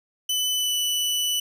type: tone with pitch glide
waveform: sawtooth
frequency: 3002 to 2974 Hz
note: F#7 to F#7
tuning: +24 to +8 cents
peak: -19 dBFS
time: 0.29-1.4 s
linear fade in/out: 5 ms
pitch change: -16 cents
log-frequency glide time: 0.52-0.76 s
effects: none